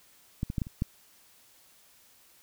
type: clicks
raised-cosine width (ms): 5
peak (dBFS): -17 / -21 / -16 / -17 / -29 / -15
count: 6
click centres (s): 0.431 / 0.501 / 0.582 / 0.618 / 0.669 / 0.821
effects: white hiss -60 dBFS RMS until 2.42 s